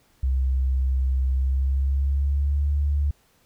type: tone with pitch glide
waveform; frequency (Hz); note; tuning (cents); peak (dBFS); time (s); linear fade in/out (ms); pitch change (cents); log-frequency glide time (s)
sine; 65.41 to 72.16; C2 to D2; 0 to -30; -19; 0.23-3.11; 5; +170; 1.33-2.69
effects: pink hiss -62 dBFS RMS until 3.45 s